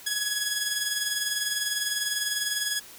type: tone with tremolo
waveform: 10% pulse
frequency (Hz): 1675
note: G#6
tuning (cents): +14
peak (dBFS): -15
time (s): 0.06-2.8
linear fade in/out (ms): 10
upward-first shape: sine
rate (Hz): 20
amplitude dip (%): 50
effects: white hiss -47 dBFS RMS until 2.98 s